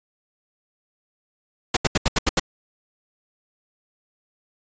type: noise bursts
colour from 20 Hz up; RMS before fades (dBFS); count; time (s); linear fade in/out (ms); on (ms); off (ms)
pink; -18; 7; 1.74-2.397; 5; 27; 78
effects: resampled to 16000 Hz